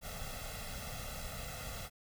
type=noise with comb filter; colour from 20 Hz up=pink; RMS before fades=-43 dBFS; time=0.01-1.9 s; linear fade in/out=50 ms; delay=1.5 ms; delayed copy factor=+0.95; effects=none